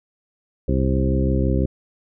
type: harmonic tone with a mistuned harmonic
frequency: 65.9 Hz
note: C2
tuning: 13 cents sharp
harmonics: 1 / 2 / 3 / 4 / 5 / 6 / 8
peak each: -20 / -23 / -25 / -26 / -27 / -28 / -29 dBFS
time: 0.68-1.66 s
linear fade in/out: 5 ms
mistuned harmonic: 1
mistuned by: +27 cents
effects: none